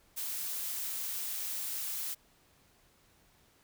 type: noise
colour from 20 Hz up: blue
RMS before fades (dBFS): -37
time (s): 0.16-2.15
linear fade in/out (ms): 20
effects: pink hiss -66 dBFS RMS until 3.63 s